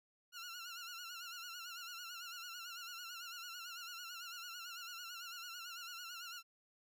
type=tone with vibrato; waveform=15% pulse; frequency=1399 Hz; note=F6; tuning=3 cents sharp; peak=-40 dBFS; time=0.32-6.43 s; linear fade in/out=50 ms; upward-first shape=sine; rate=9 Hz; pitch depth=78 cents each way; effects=none